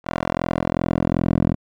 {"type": "tone with band-pass filter sweep", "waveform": "10% pulse", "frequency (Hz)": 42.63, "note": "F1", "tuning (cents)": -41, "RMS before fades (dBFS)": -21, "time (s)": [0.04, 1.56], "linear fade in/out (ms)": 50, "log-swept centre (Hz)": [940, 220], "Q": 0.77, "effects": []}